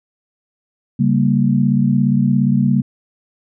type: chord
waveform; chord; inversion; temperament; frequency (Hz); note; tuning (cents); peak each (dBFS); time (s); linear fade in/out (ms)
sine; G diminished; second; equal; 138.59 / 196 / 233.1; Db3 / G3 / Bb3; 0 / 0 / 0; -16; 0.99-2.82; 10
effects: none